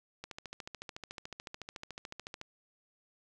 click train, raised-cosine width 0.2 ms, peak -25 dBFS, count 31, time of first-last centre 0.24-2.414 s, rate 13.8 Hz, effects none

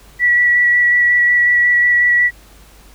sine tone with vibrato, 1943 Hz, B6, 29 cents flat, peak -9 dBFS, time 0.19-2.31 s, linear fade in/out 50 ms, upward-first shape square, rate 5.5 Hz, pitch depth 9 cents each way, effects added 50 Hz sine -43 dBFS peak until 2.94 s + pink hiss -46 dBFS RMS until 2.94 s

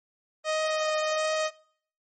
sawtooth tone with vibrato, 622.3 Hz, D#5, in tune, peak -21 dBFS, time 0.44-1.51 s, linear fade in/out 50 ms, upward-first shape triangle, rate 1.4 Hz, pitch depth 12 cents each way, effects noise-tail reverb RT60 0.6 s tail -23 dB re dry + MP3 32 kbps

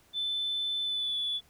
sine tone with pitch glide, 3520 to 3444 Hz, A7 to A7, 0 to -38 cents, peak -28 dBFS, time 0.13-1.41 s, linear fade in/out 50 ms, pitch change -38 cents, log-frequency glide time 0.83-1.19 s, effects tanh soft clip ceiling -24 dBFS + pink hiss -63 dBFS RMS until 1.49 s

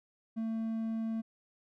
triangle tone, 224.1 Hz, A3, 32 cents sharp, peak -30 dBFS, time 0.36-1.22 s, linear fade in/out 20 ms, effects none

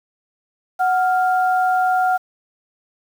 sine tone pair together, 740 / 1396.9 Hz, F#5 / F6, 0 / 0 cents, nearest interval major seventh, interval 1100 cents, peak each -15 / -22 dBFS, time 0.79-2.18 s, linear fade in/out 20 ms, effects 7-bit

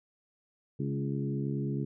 harmonic tone with a mistuned harmonic, 69.3 Hz, C#2, in tune, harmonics 2 / 3 / 4 / 5 / 6, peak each -32 / -36 / -38 / -40 / -42 dBFS, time 0.79-1.85 s, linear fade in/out 10 ms, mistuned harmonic 4, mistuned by +18 cents, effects none

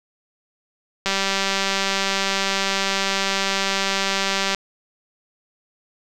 click train, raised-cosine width 0.2 ms, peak -4 dBFS, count 681, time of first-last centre 1.06-4.547 s, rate 195 Hz, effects none

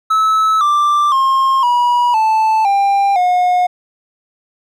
triangle tone with pitch steps, 1300 / 1178.4 / 1068.2 / 968.3 / 877.7 / 795.6 / 721.2 Hz, E6 / D6 / C6 / B5 / A5 / G5 / F#5, -24 / +6 / +36 / -34 / -5 / +25 / -45 cents, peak -8 dBFS, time 0.1-3.67 s, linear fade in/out 10 ms, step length 510 ms, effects none

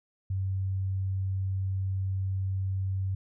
sine tone, 95.6 Hz, G2, 43 cents flat, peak -27 dBFS, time 0.3-3.15 s, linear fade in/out 5 ms, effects none

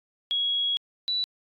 sine tone pair in turn, 3322 / 3951 Hz, G#7 / B7, 0 / 0 cents, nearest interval minor third, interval 300 cents, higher second, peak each -23 / -24 dBFS, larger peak first, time 0.31-0.77 / 1.08-1.24 s, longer first, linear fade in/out 0 ms, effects AAC 64 kbps

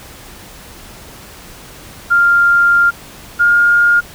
sine tone pair in turn, 1396.9 / 1416.4 Hz, F6 / F6, 0 / +24 cents, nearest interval unison, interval 24 cents, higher second, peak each -7 dBFS, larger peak neither, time 2.1-2.91 / 3.39-4.01 s, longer first, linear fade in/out 20 ms, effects pink hiss -36 dBFS RMS until 4.14 s

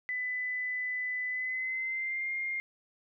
sine tone with pitch glide, 2000 to 2119 Hz, B6 to C7, +21 to +21 cents, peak -31 dBFS, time 0.09-2.6 s, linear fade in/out 0 ms, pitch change +100 cents, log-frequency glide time 1.29-2.31 s, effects none

